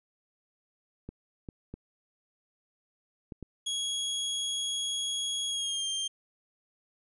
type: clicks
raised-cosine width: 3 ms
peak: -27 dBFS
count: 5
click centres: 1.09 / 1.488 / 1.74 / 3.322 / 3.427 s
type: tone with pitch glide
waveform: sawtooth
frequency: 3322 to 3179 Hz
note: G#7 to G7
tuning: 0 to +24 cents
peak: -27 dBFS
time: 3.66-6.08 s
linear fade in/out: 10 ms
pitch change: -76 cents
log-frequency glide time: 5.48-5.88 s
effects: resampled to 24000 Hz